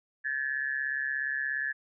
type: tone with amplitude modulation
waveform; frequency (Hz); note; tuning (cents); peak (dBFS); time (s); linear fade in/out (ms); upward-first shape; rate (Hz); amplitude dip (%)
sine; 1718; A6; -42; -25; 0.24-1.73; 20; sine; 137; 85
effects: none